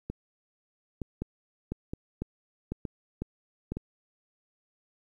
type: two click trains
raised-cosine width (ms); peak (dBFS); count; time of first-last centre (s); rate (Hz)
3; -21 / -19; 5 / 6; 0.1-3.77 / 1.22-3.72; 1.09 / 2
effects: 10-bit